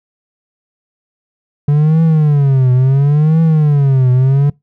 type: tone with vibrato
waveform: triangle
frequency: 143.4 Hz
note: D3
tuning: 41 cents flat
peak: -5 dBFS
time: 1.68-4.5 s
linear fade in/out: 5 ms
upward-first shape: triangle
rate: 0.72 Hz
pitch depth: 240 cents each way
effects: noise-tail reverb RT60 0.2 s tail -25 dB re dry